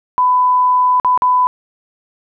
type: tone with dropouts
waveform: sine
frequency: 1000 Hz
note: B5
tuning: 21 cents sharp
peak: -9 dBFS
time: 0.18-1.47 s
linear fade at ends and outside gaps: 0 ms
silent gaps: 0.999-1.047 / 1.176-1.221 s
effects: none